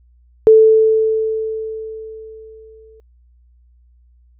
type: tone with exponential decay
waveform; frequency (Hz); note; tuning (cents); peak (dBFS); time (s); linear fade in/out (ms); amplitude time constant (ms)
sine; 440; A4; 0; -3; 0.47-3; 0; 550
effects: added 60 Hz sine -48 dBFS peak until 4.39 s